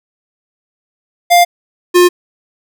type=tone pair in turn; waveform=square; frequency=700 / 355.7 Hz; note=F5 / F4; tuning=+4 / +32 cents; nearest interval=octave; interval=1172 cents; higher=first; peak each=-5 dBFS; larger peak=neither; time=1.3-1.45 / 1.94-2.09 s; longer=neither; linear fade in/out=20 ms; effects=none